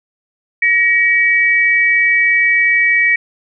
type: tone pair together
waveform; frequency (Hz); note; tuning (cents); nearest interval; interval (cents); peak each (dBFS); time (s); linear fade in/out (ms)
sine; 1896.9 / 2284; A#6 / D7; +30 / -49; minor third; 321; -12; 0.62-3.16; 5
effects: none